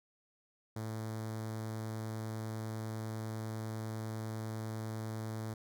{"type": "tone with notch filter", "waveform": "sawtooth", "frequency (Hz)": 110, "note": "A2", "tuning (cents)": 0, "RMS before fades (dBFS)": -40, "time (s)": [0.76, 5.54], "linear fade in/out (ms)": 5, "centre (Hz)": 2700, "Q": 1.2, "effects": []}